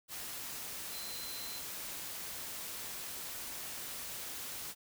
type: tone in noise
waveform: sine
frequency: 4079 Hz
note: C8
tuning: 45 cents flat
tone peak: -46 dBFS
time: 0.9-1.62 s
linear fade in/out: 50 ms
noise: white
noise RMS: -43 dBFS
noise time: 0.08-4.75 s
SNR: -6 dB
effects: none